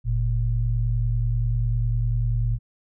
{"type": "tone pair together", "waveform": "sine", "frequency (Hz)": [45.57, 115.7], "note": ["F#1", "A#2"], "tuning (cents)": [-26, -13], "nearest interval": "octave + major third", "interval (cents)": 1613, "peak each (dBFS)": [-23, -22], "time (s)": [0.04, 2.59], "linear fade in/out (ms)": 50, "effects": []}